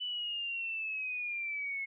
sine linear sweep, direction down, 2992 to 2170 Hz, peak -34 dBFS, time 0-1.86 s, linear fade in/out 20 ms, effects none

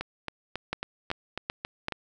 two click trains, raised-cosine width 0.3 ms, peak -13 / -16 dBFS, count 4 / 8, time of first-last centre 0.73-1.884 / 0.01-1.923 s, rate 2.6 / 3.66 Hz, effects none

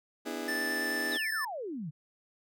30% pulse chord, E dominant seventh, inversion second, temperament just, 247.2 / 296.7 / 329.6 / 412 Hz, B3 / D4 / E4 / G#4, +2 / +18 / 0 / -14 cents, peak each -38 dBFS, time 0.25-1.18 s, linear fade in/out 20 ms
square tone with vibrato, 1760 Hz, A6, in tune, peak -32 dBFS, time 0.48-1.45 s, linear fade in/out 5 ms, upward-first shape triangle, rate 9.1 Hz, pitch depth 9 cents each way
sine exponential sweep, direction down, 4186 to 138.7 Hz, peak -35 dBFS, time 1.11-1.91 s, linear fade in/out 20 ms
effects none

